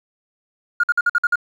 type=tone bursts; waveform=triangle; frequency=1423 Hz; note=F6; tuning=32 cents sharp; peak=-9 dBFS; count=7; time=0.8-1.357 s; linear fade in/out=5 ms; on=35 ms; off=52 ms; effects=tanh soft clip ceiling -11 dBFS